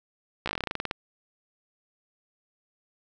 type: slowing click train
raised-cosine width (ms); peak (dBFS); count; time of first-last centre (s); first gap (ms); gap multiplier
0.3; -13; 15; 0.46-0.911; 15; 1.11
effects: none